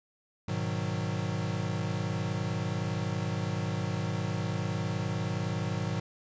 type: chord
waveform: square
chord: G# minor seventh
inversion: none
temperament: equal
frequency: 103.83 / 123.47 / 155.56 / 185 Hz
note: G#2 / B2 / D#3 / F#3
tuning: 0 / 0 / 0 / 0 cents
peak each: -35 / -37 / -36 / -37 dBFS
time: 0.48-6 s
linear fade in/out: 5 ms
effects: resampled to 16000 Hz